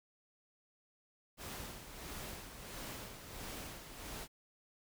pink noise with tremolo, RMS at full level -45 dBFS, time 1.37-4.28 s, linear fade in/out 50 ms, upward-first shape sine, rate 1.5 Hz, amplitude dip 55%, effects none

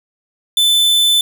45% pulse tone, 3518 Hz, A7, 1 cent flat, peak -10 dBFS, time 0.57-1.21 s, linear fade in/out 2 ms, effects none

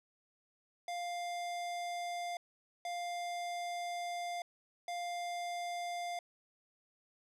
square tone bursts at uneven times, 700 Hz, F5, 4 cents sharp, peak -38 dBFS, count 3, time 0.88-2.37 / 2.85-4.42 / 4.88-6.19 s, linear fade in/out 2 ms, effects low-pass 9000 Hz 12 dB/octave

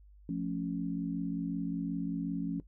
sine chord, F augmented, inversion none, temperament equal, 174.61 / 220 / 277.2 Hz, F3 / A3 / C#4, 0 / 0 / 0 cents, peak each -35 / -39 / -35 dBFS, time 0.29-2.6 s, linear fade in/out 2 ms, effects noise-tail reverb RT60 0.1 s tail -18 dB re dry + added 50 Hz sine -54 dBFS peak until 2.67 s

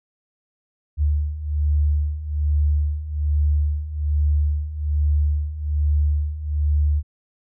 sine beating tone pair, 73.42 / 74.62 Hz, D2 / D2, 0 / +28 cents, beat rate 1.2 Hz, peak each -23 / -19 dBFS, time 0.97-7.03 s, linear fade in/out 50 ms, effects none

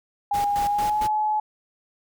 sine tone with pitch glide, 816 to 853.1 Hz, G#5 to G#5, -31 to +46 cents, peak -20 dBFS, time 0.31-1.4 s, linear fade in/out 5 ms, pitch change +77 cents, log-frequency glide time 0.67-1.03 s
pink noise with tremolo, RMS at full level -34 dBFS, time 0.33-1.08 s, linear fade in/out 20 ms, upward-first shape square, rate 4.4 Hz, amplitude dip 80%
effects none

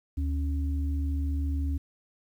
sine tone pair together, 73.8 / 276.1 Hz, D2 / C#4, +9 / -7 cents, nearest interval octave + major seventh, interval 2284 cents, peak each -26 / -36 dBFS, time 0.17-1.78 s, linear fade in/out 10 ms, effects 10-bit

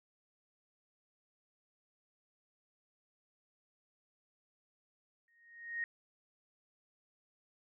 sine tone with exponential growth, 1864.7 Hz, A#6, in tune, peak -32 dBFS, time 5.28-5.84 s, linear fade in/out 1 ms, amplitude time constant 120 ms, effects none

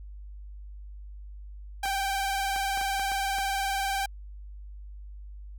sawtooth tone with vibrato, 784 Hz, G5, in tune, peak -23 dBFS, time 1.83-4.06 s, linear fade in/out 5 ms, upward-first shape sine, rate 20 Hz, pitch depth 41 cents each way
clicks, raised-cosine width 0.5 ms, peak -25 dBFS, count 7, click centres 1.856 / 2.562 / 2.774 / 2.813 / 2.996 / 3.118 / 3.385 s
effects added 50 Hz sine -40 dBFS peak until 5.58 s

